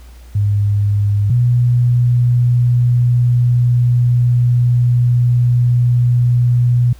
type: tone pair in turn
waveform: sine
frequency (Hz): 102.4 / 121.86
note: G#2 / B2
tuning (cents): -24 / -23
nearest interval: minor third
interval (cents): 301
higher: second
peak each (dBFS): -11 / -9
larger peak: second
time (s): 0.35-1.3 / 1.3-6.93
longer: second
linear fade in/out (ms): 5
effects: added 60 Hz sine -35 dBFS peak until 6.99 s + pink hiss -48 dBFS RMS until 6.99 s